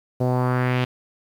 sawtooth tone with low-pass filter sweep, 125.8 Hz, B2, 32 cents sharp, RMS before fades -21 dBFS, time 0.2-0.85 s, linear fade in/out 10 ms, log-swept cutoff 580 to 3200 Hz, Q 2.1, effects 8-bit

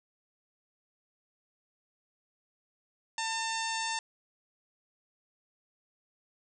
harmonic tone with a mistuned harmonic, 899 Hz, A5, 37 cents sharp, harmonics 1 / 2 / 3 / 4 / 5 / 6 / 7 / 8 / 9, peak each -35 / -38 / -40 / -41 / -42 / -43 / -43 / -44 / -45 dBFS, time 3.18-3.99 s, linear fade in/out 2 ms, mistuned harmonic 7, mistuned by +26 cents, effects none

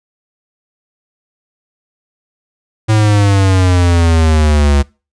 square exponential sweep, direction down, 110 to 69.8 Hz, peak -8 dBFS, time 2.88-4.83 s, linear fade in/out 20 ms, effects noise-tail reverb RT60 0.3 s tail -24 dB re dry + resampled to 22050 Hz

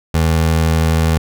25% pulse tone, 80.7 Hz, E2, 36 cents flat, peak -8 dBFS, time 0.14-1.18 s, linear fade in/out 5 ms, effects none

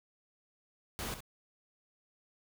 pink noise with echo, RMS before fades -39 dBFS, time 0.99-1.14 s, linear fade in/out 0 ms, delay 65 ms, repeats 1, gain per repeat -9 dB, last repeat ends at 1.205 s, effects none

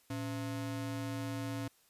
square ring-modulated tone, 196 Hz, G3, in tune, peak -34 dBFS, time 0.1-1.68 s, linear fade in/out 5 ms, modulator 81.6 Hz, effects white hiss -68 dBFS RMS until 1.89 s + resampled to 32000 Hz

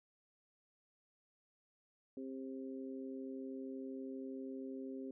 harmonic tone, 132.6 Hz, C3, 23 cents sharp, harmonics 2 / 3 / 4, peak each -44 / -48 / -54 dBFS, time 2.17-5.11 s, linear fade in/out 2 ms, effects none

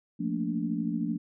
sine chord, Bb major seventh, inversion second, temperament equal with one note detuned, 174.61 / 220 / 233.1 / 290.1 Hz, F3 / A3 / Bb3 / D4, 0 / 0 / 0 / -21 cents, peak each -33 dBFS, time 0.19-1.18 s, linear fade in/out 20 ms, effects none

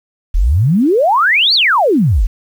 sine exponential two-way sweep, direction up then down, 35.96 to 4740 to 35.96 Hz, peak -8 dBFS, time 0.34-2.27 s, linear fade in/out 10 ms, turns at 1.54 s, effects 7-bit

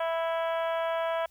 harmonic tone with a mistuned harmonic, 329.6 Hz, E4, in tune, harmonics 2 / 3 / 4 / 5 / 6 / 7 / 8 / 9 / 10, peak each -28 / -34 / -38 / -40 / -48 / -45 / -50 / -50 / -47 dBFS, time 0-1.26 s, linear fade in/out 5 ms, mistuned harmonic 7, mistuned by -19 cents, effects added 60 Hz sine -65 dBFS peak until 1.3 s + white hiss -65 dBFS RMS until 1.3 s

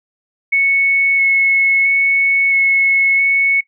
sine tone with vibrato, 2200 Hz, C#7, 14 cents flat, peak -10 dBFS, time 0.52-3.61 s, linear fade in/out 10 ms, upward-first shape square, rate 0.75 Hz, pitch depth 8 cents each way, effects noise-tail reverb RT60 0.1 s tail -20 dB re dry

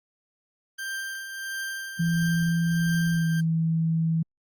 40% pulse tone with tremolo, 1578 Hz, G6, 11 cents sharp, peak -28 dBFS, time 0.78-3.41 s, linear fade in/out 10 ms, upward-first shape triangle, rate 1.5 Hz, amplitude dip 55%
sine tone with pitch glide, 167.4 to 162.82 Hz, E3 to E3, +27 to -21 cents, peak -21 dBFS, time 1.99-4.23 s, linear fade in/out 10 ms, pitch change -48 cents, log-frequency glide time 3.12-3.26 s
effects Opus 24 kbps

